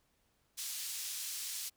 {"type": "band-pass noise", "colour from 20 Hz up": "pink", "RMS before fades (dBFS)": -41, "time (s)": [0.57, 1.7], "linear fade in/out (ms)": 20, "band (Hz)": [4500, 15000], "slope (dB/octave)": 12, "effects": ["pink hiss -75 dBFS RMS until 1.76 s"]}